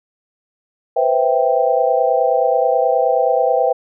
sine chord, C major seventh, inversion third, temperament equal, 493.9 / 523.3 / 659.3 / 784 Hz, B4 / C5 / E5 / G5, 0 / 0 / 0 / 0 cents, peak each -18 dBFS, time 0.96-3.73 s, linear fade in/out 10 ms, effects none

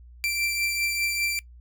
sawtooth beating tone pair, 2349 / 2354 Hz, D7 / D7, 0 / +3 cents, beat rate 5 Hz, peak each -22 / -30 dBFS, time 0.24-1.39 s, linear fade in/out 0 ms, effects noise-tail reverb RT60 0.1 s tail -21 dB re dry + added 60 Hz sine -45 dBFS peak until 1.6 s

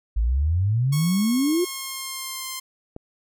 sine exponential sweep, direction up, 51.5 to 370 Hz, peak -18 dBFS, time 0.16-1.65 s, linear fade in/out 10 ms
5% pulse tone with pitch glide, 1100 to 1049.1 Hz, C#6 to C6, -14 to +4 cents, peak -18 dBFS, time 0.92-2.6 s, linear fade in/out 10 ms, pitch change -82 cents, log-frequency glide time 1.1-2.48 s
click, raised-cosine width 2 ms, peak -22 dBFS, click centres 2.964 s
effects none

